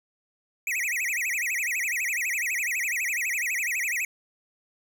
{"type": "tone with vibrato", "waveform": "square", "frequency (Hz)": 2217, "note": "C#7", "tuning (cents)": 0, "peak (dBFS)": -26, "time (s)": [0.67, 4.05], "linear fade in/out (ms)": 2, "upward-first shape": "sine", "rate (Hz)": 12, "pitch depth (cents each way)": 290, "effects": []}